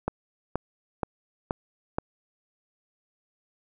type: click train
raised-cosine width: 1 ms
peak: -12 dBFS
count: 5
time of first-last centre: 0.08-1.985 s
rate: 2.1 Hz
effects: none